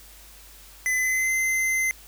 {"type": "tone with pitch glide", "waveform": "square", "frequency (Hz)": [2018, 2066], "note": ["B6", "C7"], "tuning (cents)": [37, -22], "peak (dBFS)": -22, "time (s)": [0.86, 1.91], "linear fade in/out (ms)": 0, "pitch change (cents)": 41, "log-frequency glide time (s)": [0.97, 1.32], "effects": ["added 50 Hz sine -50 dBFS peak until 2.07 s", "white hiss -49 dBFS RMS until 2.07 s"]}